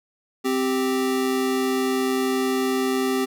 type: tone pair together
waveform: square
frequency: 260.6 / 391.2 Hz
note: C4 / G4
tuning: -7 / -4 cents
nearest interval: perfect fifth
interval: 703 cents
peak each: -24 / -24 dBFS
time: 0.44-3.26 s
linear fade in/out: 20 ms
effects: none